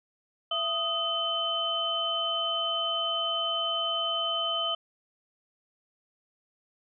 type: tone cluster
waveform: sine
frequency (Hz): 670 / 1250 / 3060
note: E5 / D#6 / G7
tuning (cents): +28 / +8 / -42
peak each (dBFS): -34 / -33 / -28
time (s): 0.51-4.75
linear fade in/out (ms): 5
effects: none